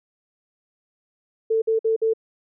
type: tone bursts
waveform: sine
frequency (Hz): 445.9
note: A4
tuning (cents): +23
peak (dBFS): -17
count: 4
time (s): 1.5-2.136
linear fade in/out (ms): 10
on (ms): 120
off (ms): 52
effects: none